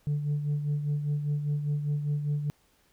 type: tone with tremolo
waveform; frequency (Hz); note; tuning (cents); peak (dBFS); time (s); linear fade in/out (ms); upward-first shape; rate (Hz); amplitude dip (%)
sine; 146.83; D3; 0; -22; 0.07-2.5; 0; sine; 5; 60
effects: tanh soft clip ceiling -23 dBFS + pink hiss -66 dBFS RMS until 2.92 s